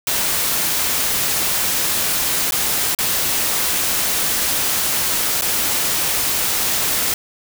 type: noise with dropouts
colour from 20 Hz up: white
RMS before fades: -19 dBFS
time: 0.07-7.14 s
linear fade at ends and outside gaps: 2 ms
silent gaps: 2.509-2.521 / 2.949-2.987 / 5.412-5.42 s
effects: none